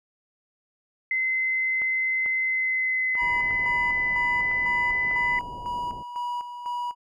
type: tone with pitch glide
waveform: sine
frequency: 2055 to 2006 Hz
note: C7 to B6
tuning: -32 to +26 cents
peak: -22 dBFS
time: 1.11-5.39 s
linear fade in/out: 2 ms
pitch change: -42 cents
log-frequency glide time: 2.43-4.06 s
type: clicks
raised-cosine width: 0.5 ms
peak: -25 dBFS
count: 6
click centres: 1.818 / 2.261 / 3.153 / 3.51 / 4.514 / 5.112 s
type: tone with tremolo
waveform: triangle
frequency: 970 Hz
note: B5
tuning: 31 cents flat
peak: -25 dBFS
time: 3.16-6.95 s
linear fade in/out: 50 ms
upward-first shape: square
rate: 2 Hz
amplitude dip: 60%
type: low-pass noise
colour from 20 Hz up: pink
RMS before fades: -42 dBFS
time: 3.21-6.03 s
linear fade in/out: 10 ms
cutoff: 970 Hz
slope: 96 dB/octave
effects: none